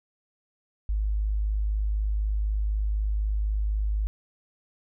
sine tone, 52 Hz, G#1, 3 cents sharp, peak -23 dBFS, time 0.89-4.07 s, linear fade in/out 0 ms, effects none

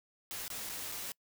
white noise with dropouts, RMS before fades -41 dBFS, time 0.31-1.12 s, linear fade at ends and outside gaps 0 ms, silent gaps 0.48-0.502 / 0.692-0.696 / 0.917-0.921 s, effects noise-tail reverb RT60 0.1 s tail -26 dB re dry

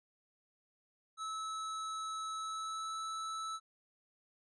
square tone with pitch glide, 1300 to 1311.3 Hz, E6 to E6, -24 to -9 cents, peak -39 dBFS, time 1.17-3.6 s, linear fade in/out 50 ms, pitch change +15 cents, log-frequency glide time 2.36-2.97 s, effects resampled to 22050 Hz

